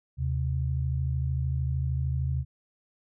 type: tone pair together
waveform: sine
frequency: 77.78 / 130.98 Hz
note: D#2 / C3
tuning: 0 / +2 cents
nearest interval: major sixth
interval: 902 cents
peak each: -28 / -28 dBFS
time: 0.17-2.45 s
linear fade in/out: 50 ms
effects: none